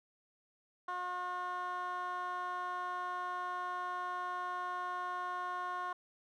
15% pulse tone with band-pass filter, 360 Hz, F#4, 47 cents flat, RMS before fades -39 dBFS, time 0.88-5.93 s, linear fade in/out 5 ms, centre 1100 Hz, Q 2.5, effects none

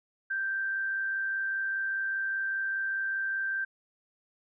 sine tone with amplitude modulation, 1568 Hz, G6, in tune, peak -27 dBFS, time 0.3-3.65 s, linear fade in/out 10 ms, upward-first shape sine, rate 105 Hz, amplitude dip 30%, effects none

